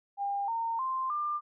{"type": "tone with pitch steps", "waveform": "sine", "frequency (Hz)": [802, 916, 1046.1, 1194.7], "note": ["G5", "A#5", "C6", "D6"], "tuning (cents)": [39, -31, -1, 29], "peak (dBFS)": -29, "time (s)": [0.17, 1.41], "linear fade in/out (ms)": 50, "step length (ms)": 310, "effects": []}